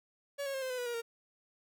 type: tone with pitch steps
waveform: 45% pulse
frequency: 565 / 549.2 / 533.9 / 519 / 504.5 / 490.4 / 476.8 / 463.5 Hz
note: C#5 / C#5 / C5 / C5 / B4 / B4 / A#4 / A#4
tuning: +33 / -16 / +35 / -14 / +37 / -12 / +39 / -10 cents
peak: -35 dBFS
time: 0.38-1.02 s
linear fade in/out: 20 ms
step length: 80 ms
effects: none